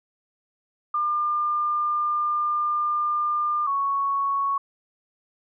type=tone pair in turn; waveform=sine; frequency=1200 / 1110.2 Hz; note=D6 / C#6; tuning=+37 / +2 cents; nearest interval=minor second; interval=135 cents; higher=first; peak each=-21 dBFS; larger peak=neither; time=0.94-3.67 / 3.67-4.58 s; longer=first; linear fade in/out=5 ms; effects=none